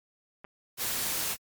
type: clicks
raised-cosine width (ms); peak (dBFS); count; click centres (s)
0.5; -31; 2; 0.444 / 0.449
type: noise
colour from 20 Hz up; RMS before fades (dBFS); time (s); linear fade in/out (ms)
white; -31; 0.77-1.37; 50
effects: MP3 96 kbps